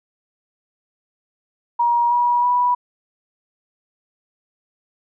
sine tone with pitch steps, 950 / 964.9 / 980.1 Hz, A#5 / B5 / B5, +33 / -41 / -13 cents, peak -14 dBFS, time 1.79-2.75 s, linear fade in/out 10 ms, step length 320 ms, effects none

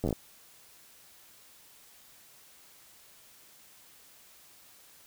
slowing click train, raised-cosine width 2 ms, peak -17 dBFS, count 7, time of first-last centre 0.04-0.128 s, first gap 10 ms, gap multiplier 1.15, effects white hiss -57 dBFS RMS until 5.06 s

